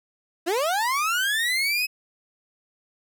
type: linear sweep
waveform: 30% pulse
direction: up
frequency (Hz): 314.6 to 2577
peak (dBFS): -19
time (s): 0.46-1.87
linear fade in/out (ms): 20
effects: none